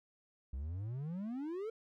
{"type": "exponential sweep", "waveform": "triangle", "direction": "up", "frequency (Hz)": [62, 461.4], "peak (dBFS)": -36, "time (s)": [0.53, 1.7], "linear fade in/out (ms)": 5, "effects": []}